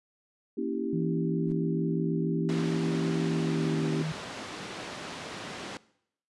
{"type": "chord", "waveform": "sine", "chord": "A# diminished seventh", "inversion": "none", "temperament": "equal with one note detuned", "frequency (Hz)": [233.1, 277.2, 325.5, 392], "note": ["A#3", "C#4", "E4", "G4"], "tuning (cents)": [0, 0, -22, 0], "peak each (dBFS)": -34, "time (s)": [0.57, 4.03], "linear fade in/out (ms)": 10}
{"type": "tone with pitch glide", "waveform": "sine", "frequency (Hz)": [164.81, 157.19], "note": ["E3", "D#3"], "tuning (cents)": [0, 18], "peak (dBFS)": -29, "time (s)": [0.93, 4.12], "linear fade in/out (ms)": 2, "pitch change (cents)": -82, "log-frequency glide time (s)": [3.24, 3.9]}
{"type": "noise with exponential growth", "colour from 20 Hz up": "brown", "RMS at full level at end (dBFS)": -42, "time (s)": [1.41, 1.52], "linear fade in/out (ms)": 0, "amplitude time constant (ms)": 22}
{"type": "band-pass noise", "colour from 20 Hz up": "pink", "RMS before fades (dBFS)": -40, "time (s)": [2.49, 5.77], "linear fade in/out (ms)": 0, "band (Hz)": [180, 5000], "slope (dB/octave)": 12}
{"effects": ["noise-tail reverb RT60 0.7 s tail -20 dB re dry", "resampled to 24000 Hz"]}